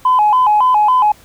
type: tone with vibrato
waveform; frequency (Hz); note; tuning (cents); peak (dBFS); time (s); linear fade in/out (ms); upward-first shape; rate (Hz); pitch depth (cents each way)
sine; 924; A#5; -16; -7; 0.05-1.12; 5; square; 3.6; 160
effects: tanh soft clip ceiling -4 dBFS + pink hiss -45 dBFS RMS until 1.24 s